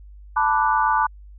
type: chord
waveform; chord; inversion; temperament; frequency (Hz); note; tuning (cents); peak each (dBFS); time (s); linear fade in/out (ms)
sine; B minor seventh; third; equal; 880 / 987.8 / 1174.7 / 1480; A5 / B5 / D6 / F#6; 0 / 0 / 0 / 0; -20 / -22 / -22 / -25; 0.36-1.07; 10
effects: added 50 Hz sine -40 dBFS peak until 1.38 s